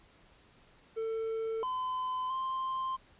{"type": "tone with pitch steps", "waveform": "triangle", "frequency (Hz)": [447.3, 1020, 1048], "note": ["A4", "C6", "C6"], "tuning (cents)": [28, -44, 2], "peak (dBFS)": -30, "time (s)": [0.96, 2.97], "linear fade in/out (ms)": 20, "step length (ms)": 670, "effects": ["pink hiss -62 dBFS RMS until 3.19 s", "resampled to 8000 Hz"]}